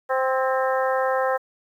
harmonic tone with a mistuned harmonic, 261.6 Hz, C4, in tune, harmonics 2 / 3 / 4 / 5 / 6 / 7, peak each -22 / -26 / -28 / -30 / -32 / -33 dBFS, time 0.09-1.38 s, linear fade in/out 20 ms, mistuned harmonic 6, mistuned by +32 cents, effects 9-bit

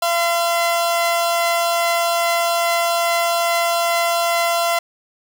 sawtooth tone pair together, 682 / 1021.8 Hz, F5 / C6, -41 / -41 cents, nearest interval perfect fifth, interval 700 cents, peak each -13 / -20 dBFS, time 0.02-4.79 s, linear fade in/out 5 ms, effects none

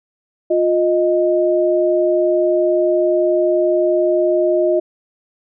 sine tone pair together, 353.8 / 622.3 Hz, F4 / D#5, +23 / 0 cents, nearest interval minor seventh, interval 977 cents, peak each -15 dBFS, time 0.5-4.8 s, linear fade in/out 10 ms, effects none

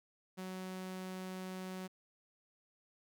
sawtooth tone, 186.2 Hz, F#3, 11 cents sharp, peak -38 dBFS, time 0.37-1.88 s, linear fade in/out 20 ms, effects none

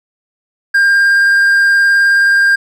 triangle tone with vibrato, 1601 Hz, G6, 36 cents sharp, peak -5 dBFS, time 0.74-2.56 s, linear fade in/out 10 ms, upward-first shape triangle, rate 19 Hz, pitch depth 11 cents each way, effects none

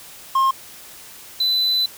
triangle tone pair in turn, 1067 / 4005 Hz, C6 / B7, +34 / +23 cents, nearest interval octave + major seventh, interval 2289 cents, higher second, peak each -12 / -15 dBFS, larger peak first, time 0.35-0.51 / 1.4-1.86 s, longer second, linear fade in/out 5 ms, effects white hiss -41 dBFS RMS until 1.97 s

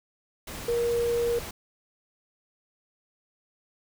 sine tone in noise, 472.3 Hz, A#4, 23 cents sharp, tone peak -23 dBFS, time 0.68-1.39 s, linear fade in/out 5 ms, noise pink, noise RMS -38 dBFS, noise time 0.47-1.51 s, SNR +12 dB, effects none

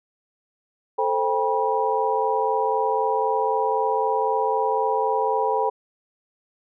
sine tone cluster, 440.1 / 524 / 798 / 968 Hz, A4 / C5 / G5 / B5, 0 / +2 / +31 / -35 cents, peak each -24 / -27 / -25 / -24 dBFS, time 0.98-5.7 s, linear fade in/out 10 ms, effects none

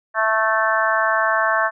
harmonic tone, 220 Hz, A3, in tune, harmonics 3 / 4 / 5 / 6 / 7 / 8, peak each -22 / -26 / -21 / -26 / -22 / -23 dBFS, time 0.14-1.71 s, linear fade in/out 50 ms, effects none

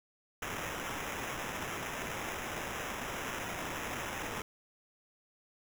violet noise with sample-and-hold, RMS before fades -39 dBFS, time 0.42-4.42 s, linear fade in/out 2 ms, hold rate 4410 Hz, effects none

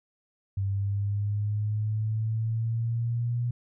sine exponential sweep, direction up, 97.6 to 121.1 Hz, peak -25 dBFS, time 0.57-3.51 s, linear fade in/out 5 ms, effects none

